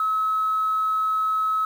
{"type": "tone", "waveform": "sine", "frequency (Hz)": 1288, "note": "E6", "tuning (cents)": -41, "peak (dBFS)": -19, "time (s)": [0, 1.65], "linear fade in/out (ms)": 2, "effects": ["tanh soft clip ceiling -15 dBFS", "8-bit"]}